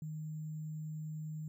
sine tone with sample-and-hold, 155 Hz, D#3, 6 cents flat, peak -39 dBFS, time 0.02-1.48 s, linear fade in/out 2 ms, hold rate 7350 Hz, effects none

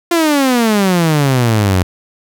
sawtooth exponential sweep, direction down, 349.2 to 87.7 Hz, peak -6 dBFS, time 0.11-1.83 s, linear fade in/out 5 ms, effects none

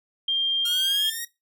sine tone with pitch glide, 3193 to 3238 Hz, G7 to G#7, +31 to -45 cents, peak -20 dBFS, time 0.28-1.1 s, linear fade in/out 5 ms, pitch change +24 cents, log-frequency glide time 0.63-0.72 s
5% pulse linear sweep, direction up, 1396.9 to 1900 Hz, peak -20 dBFS, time 0.65-1.25 s, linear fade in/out 5 ms
effects noise-tail reverb RT60 0.2 s tail -17 dB re dry

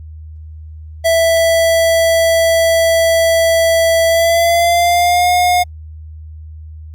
square tone with pitch glide, 660 to 715.6 Hz, E5 to F5, +2 to +42 cents, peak -10 dBFS, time 1.04-5.64 s, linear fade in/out 20 ms, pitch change +140 cents, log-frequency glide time 4.07-5.3 s, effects added 78 Hz sine -29 dBFS peak until 6.94 s + Opus 48 kbps

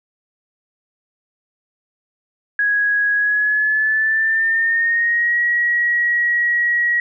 sine tone with pitch glide, 1661.2 to 1908.2 Hz, G#6 to A#6, 0 to +40 cents, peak -14 dBFS, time 2.59-7 s, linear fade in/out 2 ms, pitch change +240 cents, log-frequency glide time 3.15-5.4 s, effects none

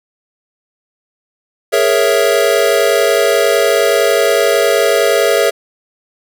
square chord, A# half-diminished seventh, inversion third, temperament equal, 415.3 / 466.2 / 554.4 / 659.3 Hz, G#4 / A#4 / C#5 / E5, 0 / 0 / 0 / 0 cents, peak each -16 dBFS, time 1.72-5.51 s, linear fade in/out 20 ms, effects none

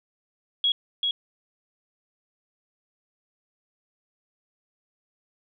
sine tone with echo, 3322 Hz, G#7, in tune, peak -19 dBFS, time 0.64-0.72 s, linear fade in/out 2 ms, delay 390 ms, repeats 1, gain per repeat -3 dB, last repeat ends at 1.11 s, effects none

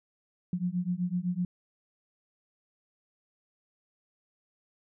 sine beating tone pair, 174.61 / 182.51 Hz, F3 / F#3, 0 / -23 cents, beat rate 7.9 Hz, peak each -31 dBFS, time 0.53-1.45 s, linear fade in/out 2 ms, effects none

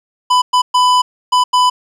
square tone bursts at uneven times, 998 Hz, B5, 18 cents sharp, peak -9 dBFS, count 5, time 0.3-0.42 / 0.53-0.62 / 0.74-1.02 / 1.32-1.44 / 1.53-1.7 s, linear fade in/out 10 ms, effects low-pass 7000 Hz 12 dB/octave + 8-bit

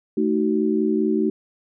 sine chord, D# diminished, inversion second, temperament equal with one note detuned, 220 / 311.1 / 375.8 Hz, A3 / D#4 / F#4, 0 / 0 / +27 cents, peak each -22 dBFS, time 0.17-1.3 s, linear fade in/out 5 ms, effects none

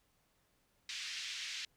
pink band-pass noise, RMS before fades -43 dBFS, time 0.89-1.65 s, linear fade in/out 2 ms, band 2100 to 5900 Hz, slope 24 dB/octave, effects pink hiss -75 dBFS RMS until 1.76 s

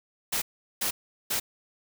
white noise bursts, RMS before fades -28 dBFS, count 3, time 0.32-1.4 s, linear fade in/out 10 ms, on 100 ms, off 390 ms, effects none

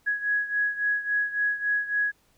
sine beating tone pair, 1668 / 1671.6 Hz, G#6 / G#6, +7 / +11 cents, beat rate 3.6 Hz, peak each -25 / -29 dBFS, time 0.06-2.12 s, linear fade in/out 20 ms, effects pink hiss -65 dBFS RMS until 2.37 s

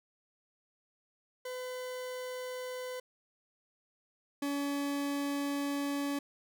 40% pulse tone pair in turn, 505 / 283.4 Hz, B4 / C#4, +39 / +38 cents, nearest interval minor seventh, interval 1001 cents, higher first, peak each -37 / -31 dBFS, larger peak second, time 1.45-3 / 4.42-6.19 s, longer second, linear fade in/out 5 ms, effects none

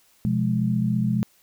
sine chord, F diminished, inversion second, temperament just, 125.72 / 174.61 / 209.5 Hz, Cb3 / F3 / Ab3, +31 / 0 / +15 cents, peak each -24 / -26 / -23 dBFS, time 0.25-1.23 s, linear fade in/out 0 ms, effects white hiss -60 dBFS RMS until 1.42 s

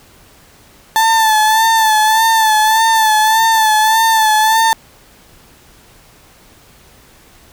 35% pulse tone with vibrato, 880 Hz, A5, in tune, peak -7 dBFS, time 0.96-4.73 s, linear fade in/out 0 ms, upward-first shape sine, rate 1.7 Hz, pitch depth 44 cents each way, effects pink hiss -45 dBFS RMS until 7.52 s

